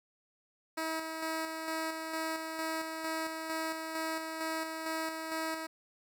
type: tone with tremolo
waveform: 10% pulse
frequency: 320.8 Hz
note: E4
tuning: 47 cents flat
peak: -25 dBFS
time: 0.77-5.67 s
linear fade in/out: 10 ms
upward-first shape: square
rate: 2.2 Hz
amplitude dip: 40%
effects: none